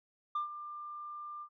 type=tone with ADSR envelope; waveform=sine; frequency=1193 Hz; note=D6; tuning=27 cents sharp; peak=-28 dBFS; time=0.35-1.49 s; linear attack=6 ms; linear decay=120 ms; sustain=-13 dB; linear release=72 ms; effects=tanh soft clip ceiling -29 dBFS